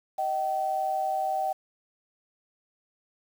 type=tone pair together; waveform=sine; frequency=626 / 767 Hz; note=D#5 / G5; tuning=+10 / -38 cents; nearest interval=major third; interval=352 cents; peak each=-32 / -26 dBFS; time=0.18-1.53 s; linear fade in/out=10 ms; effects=8-bit